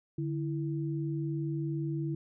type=tone pair together; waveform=sine; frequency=146.65 / 329.4 Hz; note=D3 / E4; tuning=-2 / -1 cents; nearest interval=octave + major second; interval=1401 cents; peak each=-32 / -35 dBFS; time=0.18-2.15 s; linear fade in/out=5 ms; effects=none